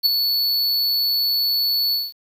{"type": "tone with ADSR envelope", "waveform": "square", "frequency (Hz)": 4435, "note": "C#8", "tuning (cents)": 0, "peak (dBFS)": -11, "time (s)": [0.03, 2.13], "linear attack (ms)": 31, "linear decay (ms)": 7, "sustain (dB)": -7, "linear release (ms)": 200, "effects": ["8-bit"]}